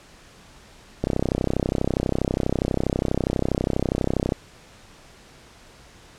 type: click train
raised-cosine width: 2 ms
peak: -8 dBFS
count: 107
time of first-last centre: 1.04-4.322 s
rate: 32.3 Hz
effects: pink hiss -49 dBFS RMS until 6.18 s + low-pass 8000 Hz 12 dB/octave